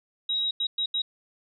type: tone bursts at uneven times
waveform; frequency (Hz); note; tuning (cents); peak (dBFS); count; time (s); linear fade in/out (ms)
sine; 3823; A#7; +43; -24; 4; 0.29-0.51 / 0.6-0.67 / 0.78-0.86 / 0.94-1.02; 5
effects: none